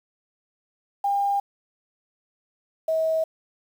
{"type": "tone pair in turn", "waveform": "sine", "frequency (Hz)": [802, 641.6], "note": ["G5", "E5"], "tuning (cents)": [39, -47], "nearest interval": "major third", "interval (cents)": 386, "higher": "first", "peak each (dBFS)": -20, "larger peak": "neither", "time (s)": [[1.04, 1.4], [2.88, 3.24]], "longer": "neither", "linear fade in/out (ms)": 5, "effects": ["8-bit"]}